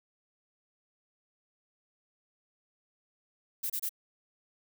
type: noise bursts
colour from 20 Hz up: violet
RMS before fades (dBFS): -33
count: 3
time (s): 3.63-3.893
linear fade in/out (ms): 10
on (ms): 69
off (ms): 28
effects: none